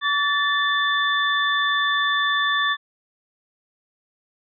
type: tone cluster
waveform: sine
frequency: 1142 / 1759 / 3528 Hz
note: D6 / A6 / A7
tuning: -49 / -1 / +4 cents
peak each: -23 / -21 / -25 dBFS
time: 0.01-2.77 s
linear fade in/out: 50 ms
effects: none